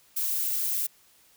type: noise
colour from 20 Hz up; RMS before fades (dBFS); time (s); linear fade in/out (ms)
violet; -28; 0.16-0.87; 10
effects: white hiss -60 dBFS RMS until 1.36 s